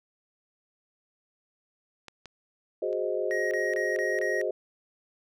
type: clicks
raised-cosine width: 0.2 ms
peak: -25 / -26 / -35 dBFS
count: 3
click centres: 2.083 / 2.257 / 2.929 s
type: chord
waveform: sine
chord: Ab dominant seventh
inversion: third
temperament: equal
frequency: 370 / 415.3 / 523.3 / 622.3 Hz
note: Gb4 / Ab4 / C5 / Eb5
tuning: 0 / 0 / 0 / 0 cents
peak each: -32 dBFS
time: 2.82-4.51 s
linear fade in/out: 5 ms
type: tone bursts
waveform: triangle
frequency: 1884 Hz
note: A#6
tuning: 18 cents sharp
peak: -28 dBFS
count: 5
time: 3.31-4.414 s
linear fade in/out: 0 ms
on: 200 ms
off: 26 ms
effects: none